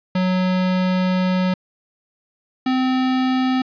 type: tone pair in turn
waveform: square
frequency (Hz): 184.4 / 258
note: F#3 / C4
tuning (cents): -6 / -24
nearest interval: tritone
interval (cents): 582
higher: second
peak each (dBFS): -17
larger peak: neither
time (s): 0.15-1.54 / 2.66-3.62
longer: first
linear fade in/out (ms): 5
effects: resampled to 11025 Hz + 8-bit